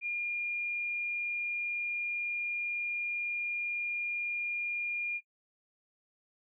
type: tone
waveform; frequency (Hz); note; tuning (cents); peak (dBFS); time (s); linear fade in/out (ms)
sine; 2414; D7; +47; -31; 0.01-5.21; 50
effects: noise-tail reverb RT60 0.1 s tail -21 dB re dry